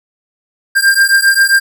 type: beating tone pair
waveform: square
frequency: 1591 / 1598.5 Hz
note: G6 / G6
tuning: +25 / +33 cents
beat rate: 7.5 Hz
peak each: -11 dBFS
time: 0.75-1.6 s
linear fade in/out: 20 ms
effects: none